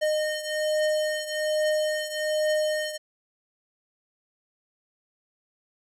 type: beating tone pair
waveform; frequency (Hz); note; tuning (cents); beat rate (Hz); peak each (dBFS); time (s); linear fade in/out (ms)
square; 613 / 614.2; D#5 / D#5; -26 / -23; 1.2; -26 / -30; 0.01-2.98; 20
effects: low-pass 11000 Hz 12 dB/octave